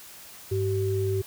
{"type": "tone pair together", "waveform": "sine", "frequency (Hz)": [101.34, 383.3], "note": ["G#2", "G4"], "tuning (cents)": [-42, -39], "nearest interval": "octave + major seventh", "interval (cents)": 2303, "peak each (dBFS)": -26, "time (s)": [0.51, 1.22], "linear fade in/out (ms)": 10, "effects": ["white hiss -46 dBFS RMS until 1.26 s"]}